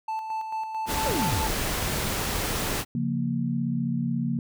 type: tone with tremolo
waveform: triangle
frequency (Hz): 880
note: A5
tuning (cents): 0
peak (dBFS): -25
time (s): 0.08-1.47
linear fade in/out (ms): 5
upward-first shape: square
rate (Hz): 4.5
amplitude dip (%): 45
type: noise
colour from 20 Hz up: pink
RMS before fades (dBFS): -28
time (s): 0.86-2.85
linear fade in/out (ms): 50
type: exponential sweep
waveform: sine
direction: down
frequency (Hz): 611 to 30.87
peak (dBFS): -27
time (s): 1.06-1.54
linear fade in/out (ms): 0
type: chord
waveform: sine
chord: Bb minor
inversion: first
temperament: equal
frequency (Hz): 138.59 / 174.61 / 233.1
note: Db3 / F3 / Bb3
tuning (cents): 0 / 0 / 0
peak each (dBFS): -29 / -30 / -27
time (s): 2.95-4.39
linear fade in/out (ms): 2
effects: none